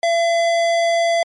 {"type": "tone with hard clipping", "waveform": "sine", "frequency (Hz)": 676, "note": "E5", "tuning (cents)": 43, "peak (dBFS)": -16, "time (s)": [0.03, 1.23], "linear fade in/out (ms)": 2, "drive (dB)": 16, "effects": ["MP3 48 kbps"]}